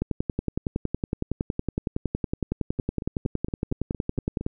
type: two click trains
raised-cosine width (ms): 3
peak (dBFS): -19 / -12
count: 8 / 49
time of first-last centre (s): 2.79-4.41 / 0.02-4.464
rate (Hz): 4.32 / 10.8
effects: none